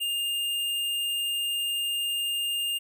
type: tone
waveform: square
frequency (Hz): 2814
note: F7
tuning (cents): +12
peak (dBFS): -27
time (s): 0-2.79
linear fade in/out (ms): 20
effects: none